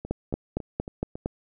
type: two click trains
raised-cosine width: 2 ms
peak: -22 / -13 dBFS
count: 5 / 6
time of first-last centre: 0.05-1.155 / 0.11-1.259 s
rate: 3.62 / 4.35 Hz
effects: none